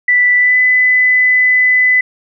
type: tone with pitch glide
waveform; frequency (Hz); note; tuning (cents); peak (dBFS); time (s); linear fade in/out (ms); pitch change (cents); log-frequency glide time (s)
sine; 1975.5 to 2005; B6 to B6; 0 to +26; -7; 0.08-2.01; 5; +26; 0.37-0.58
effects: none